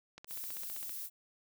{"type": "click train", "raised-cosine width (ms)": 0.2, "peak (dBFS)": -31, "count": 12, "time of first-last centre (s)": [0.18, 0.894], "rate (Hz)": 15.4}
{"type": "noise", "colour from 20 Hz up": "violet", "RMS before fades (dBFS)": -42, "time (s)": [0.27, 1.1], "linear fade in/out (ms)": 50}
{"effects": []}